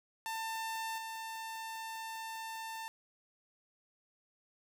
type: tone with level steps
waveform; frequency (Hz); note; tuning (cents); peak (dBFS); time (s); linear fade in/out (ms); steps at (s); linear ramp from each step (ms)
sawtooth; 895; A5; +29; -33 / -37; 0.26-2.88; 0; 0.98; 2
effects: none